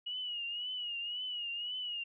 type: tone with vibrato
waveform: sine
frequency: 2899 Hz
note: F#7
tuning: 36 cents flat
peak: -36 dBFS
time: 0.06-2.04 s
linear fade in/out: 10 ms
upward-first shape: triangle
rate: 1.9 Hz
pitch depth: 84 cents each way
effects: none